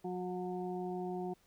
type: harmonic tone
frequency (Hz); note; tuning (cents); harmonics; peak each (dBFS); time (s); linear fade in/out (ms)
181.3; F#3; -35; 1 / 2 / 4 / 5; -41 / -39 / -43 / -52; 0.04-1.34; 10
effects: pink hiss -70 dBFS RMS until 1.46 s